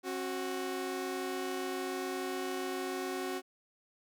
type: tone pair together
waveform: sawtooth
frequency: 269 / 370 Hz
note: C4 / F#4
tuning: +48 / 0 cents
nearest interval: tritone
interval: 552 cents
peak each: -36 / -32 dBFS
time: 0.03-3.42 s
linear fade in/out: 50 ms
effects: none